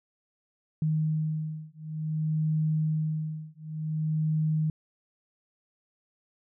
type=beating tone pair; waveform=sine; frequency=155.56 / 156.11 Hz; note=D#3 / D#3; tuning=0 / +6 cents; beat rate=0.55 Hz; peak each=-29 dBFS; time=0.82-4.7 s; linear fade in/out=2 ms; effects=none